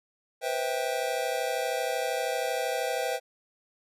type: chord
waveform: square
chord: C major seventh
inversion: third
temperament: just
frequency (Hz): 490.5 / 523.3 / 654.1 / 784.9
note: B4 / C5 / E5 / G5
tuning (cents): -12 / 0 / -14 / +2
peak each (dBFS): -34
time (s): 0.41-3.2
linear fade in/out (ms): 50
effects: resampled to 32000 Hz